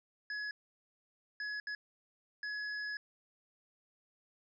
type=tone bursts at uneven times; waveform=square; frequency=1689 Hz; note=G#6; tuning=29 cents sharp; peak=-38 dBFS; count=4; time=0.3-0.51 / 1.4-1.6 / 1.67-1.75 / 2.43-2.97 s; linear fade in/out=2 ms; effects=resampled to 16000 Hz + 13-bit